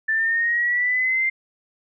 sine linear sweep, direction up, 1760 to 2100 Hz, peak -18 dBFS, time 0.08-1.3 s, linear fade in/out 10 ms, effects none

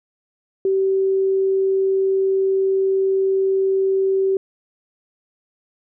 sine tone, 385.1 Hz, G4, 31 cents flat, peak -15 dBFS, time 0.65-4.37 s, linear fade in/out 2 ms, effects none

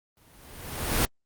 pink noise with exponential growth, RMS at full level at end -21 dBFS, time 0.17-1.05 s, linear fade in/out 0 ms, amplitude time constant 190 ms, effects Opus 32 kbps

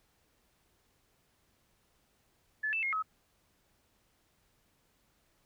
sine tone with pitch steps, 1729 / 2646 / 2147 / 1280 Hz, A6 / E7 / C7 / D#6, -31 / +6 / +44 / +49 cents, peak -30 dBFS, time 2.63-3.026 s, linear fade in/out 10 ms, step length 99 ms, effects pink hiss -72 dBFS RMS until 5.45 s

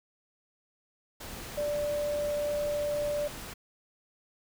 sine tone in noise, 587.3 Hz, D5, in tune, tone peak -28 dBFS, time 1.57-3.28 s, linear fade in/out 10 ms, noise pink, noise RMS -42 dBFS, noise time 1.2-3.54 s, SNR +11 dB, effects none

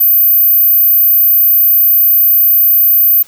sine tone, 14370 Hz, A9, 35 cents sharp, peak -5 dBFS, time 0-3.23 s, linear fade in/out 10 ms, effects white hiss -42 dBFS RMS until 3.27 s

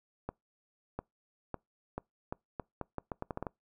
accelerating click train, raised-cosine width 1 ms, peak -22 dBFS, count 14, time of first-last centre 0.29-3.468 s, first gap 700 ms, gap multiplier 0.79, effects noise-tail reverb RT60 0.2 s tail -26 dB re dry

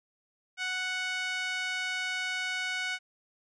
5% pulse tone with band-pass filter, 740 Hz, F#5, in tune, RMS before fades -33 dBFS, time 0.57-2.99 s, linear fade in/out 50 ms, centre 1800 Hz, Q 1.9, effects resampled to 24000 Hz

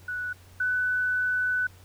sine tone pair in turn, 1478 / 1496 Hz, F#6 / F#6, -2 / +19 cents, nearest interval unison, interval 21 cents, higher second, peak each -29 / -23 dBFS, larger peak second, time 0.08-0.33 / 0.6-1.67 s, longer second, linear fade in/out 5 ms, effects added 91 Hz sine -50 dBFS peak until 1.84 s + pink hiss -56 dBFS RMS until 1.84 s

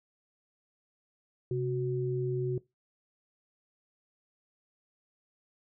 sine tone pair together, 130.81 / 369.1 Hz, C3 / F#4, 0 / -4 cents, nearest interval octave + tritone, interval 1796 cents, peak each -31 / -31 dBFS, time 1.51-2.58 s, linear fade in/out 2 ms, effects noise-tail reverb RT60 0.2 s tail -20 dB re dry

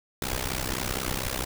pink noise with amplitude modulation, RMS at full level -26 dBFS, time 0.22-1.45 s, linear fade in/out 2 ms, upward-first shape sine, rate 64.2 Hz, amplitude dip 95%, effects none

